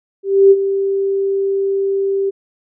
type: tone with ADSR envelope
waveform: sine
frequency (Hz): 392.2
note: G4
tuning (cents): +1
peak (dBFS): -3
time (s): 0.23-2.31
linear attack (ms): 280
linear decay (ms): 42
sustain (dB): -11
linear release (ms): 22
effects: none